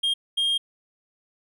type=tone bursts at uneven times; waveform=triangle; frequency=3225 Hz; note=G7; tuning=48 cents sharp; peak=-19 dBFS; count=2; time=0.03-0.14 / 0.37-0.58 s; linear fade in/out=10 ms; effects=none